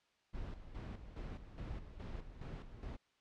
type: noise with tremolo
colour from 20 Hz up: brown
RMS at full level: -44 dBFS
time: 0.33-2.97 s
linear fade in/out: 20 ms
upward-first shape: square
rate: 2.4 Hz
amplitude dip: 65%
effects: white hiss -75 dBFS RMS until 3.2 s + low-pass 4000 Hz 12 dB/octave

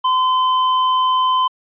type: tone with hard clipping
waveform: sine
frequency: 1025 Hz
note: C6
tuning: 36 cents flat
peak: -15 dBFS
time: 0.04-1.48 s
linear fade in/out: 10 ms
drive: 11 dB
effects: resampled to 8000 Hz

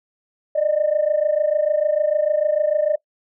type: tone pair together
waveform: sine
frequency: 591 / 617.7 Hz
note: D5 / D#5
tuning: +11 / -13 cents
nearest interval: minor second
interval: 76 cents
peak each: -18 dBFS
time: 0.55-2.96 s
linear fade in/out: 10 ms
effects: noise-tail reverb RT60 0.1 s tail -22 dB re dry + tanh soft clip ceiling -10 dBFS

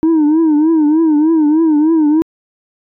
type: tone with vibrato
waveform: sine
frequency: 311.8 Hz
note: D#4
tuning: 4 cents sharp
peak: -5 dBFS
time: 0.03-2.22 s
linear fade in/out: 0 ms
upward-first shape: triangle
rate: 3.3 Hz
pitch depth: 120 cents each way
effects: tanh soft clip ceiling -7 dBFS

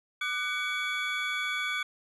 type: tone cluster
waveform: triangle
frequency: 1200 / 1492 / 2263 / 3415 Hz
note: D6 / F#6 / C#7 / G#7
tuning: +37 / +14 / +35 / +48 cents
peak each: -36 / -32 / -31 / -35 dBFS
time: 0.21-1.83 s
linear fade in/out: 5 ms
effects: resampled to 32000 Hz

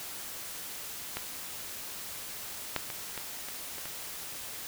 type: clicks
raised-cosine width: 0.3 ms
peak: -17 / -12 / -22 / -20 / -24 / -26 / -23 dBFS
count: 7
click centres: 1.17 / 2.763 / 2.902 / 3.177 / 3.486 / 3.783 / 3.856 s
effects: white hiss -41 dBFS RMS until 4.67 s

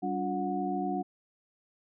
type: tone cluster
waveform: sine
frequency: 192.8 / 286.5 / 355 / 731 Hz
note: G3 / D4 / F4 / F#5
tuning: -28 / -43 / +28 / -21 cents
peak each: -35 / -34 / -36 / -33 dBFS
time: 0.02-1.03 s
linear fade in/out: 20 ms
effects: none

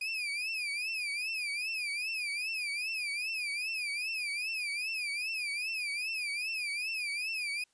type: tone with vibrato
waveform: 35% pulse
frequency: 2465 Hz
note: D#7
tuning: 17 cents flat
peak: -31 dBFS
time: 0.01-7.64 s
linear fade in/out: 5 ms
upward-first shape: triangle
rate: 2.5 Hz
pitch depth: 170 cents each way
effects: white hiss -72 dBFS RMS until 7.73 s + resampled to 22050 Hz

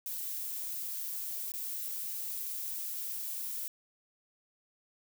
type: noise with dropouts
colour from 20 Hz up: violet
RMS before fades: -38 dBFS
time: 0.06-3.68 s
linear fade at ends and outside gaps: 1 ms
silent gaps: 1.519-1.538 s
effects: none

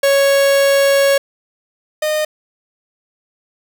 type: tone pair in turn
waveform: 45% pulse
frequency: 554.4 / 613.4 Hz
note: C#5 / D#5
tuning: 0 / -25 cents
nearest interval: major second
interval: 175 cents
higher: second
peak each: -10 / -15 dBFS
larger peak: first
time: 0.03-1.18 / 2.02-2.25 s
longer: first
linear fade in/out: 5 ms
effects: none

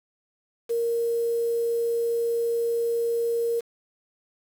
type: tone with quantisation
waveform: sine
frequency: 466.2 Hz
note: A#4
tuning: in tune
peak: -22 dBFS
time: 0.69-3.61 s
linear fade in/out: 20 ms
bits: 7
effects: none

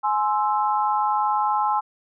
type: chord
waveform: sine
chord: Ab augmented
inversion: none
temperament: equal with one note detuned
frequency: 841.7 / 1046.5 / 1318.5 Hz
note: Ab5 / C6 / E6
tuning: +23 / 0 / 0 cents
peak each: -21 / -24 / -27 dBFS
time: 0.03-1.81 s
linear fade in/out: 20 ms
effects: none

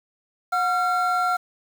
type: tone pair together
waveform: triangle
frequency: 727 / 1372.4 Hz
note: F#5 / F6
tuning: -31 / -31 cents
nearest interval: major seventh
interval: 1100 cents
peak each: -21 / -20 dBFS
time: 0.52-1.37 s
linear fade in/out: 10 ms
effects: 7-bit

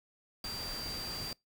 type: tone in noise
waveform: sine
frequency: 4717 Hz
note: D8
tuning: 7 cents sharp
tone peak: -39 dBFS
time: 0.44-1.33 s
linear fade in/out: 2 ms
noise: pink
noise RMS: -43 dBFS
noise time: 0.44-1.33 s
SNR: +1 dB
effects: noise-tail reverb RT60 0.2 s tail -26 dB re dry

